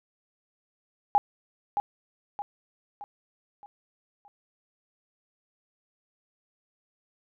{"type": "tone with echo", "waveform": "sine", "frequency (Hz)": 818, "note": "G#5", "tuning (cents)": -26, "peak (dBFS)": -16, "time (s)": [1.15, 1.18], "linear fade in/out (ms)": 0, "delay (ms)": 620, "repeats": 5, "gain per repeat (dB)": -7, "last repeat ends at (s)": 4.28, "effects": []}